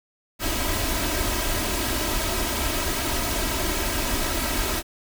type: noise with comb filter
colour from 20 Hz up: pink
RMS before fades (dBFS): -25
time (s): 0.39-4.83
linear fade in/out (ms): 50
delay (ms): 3.1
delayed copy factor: +0.65
effects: none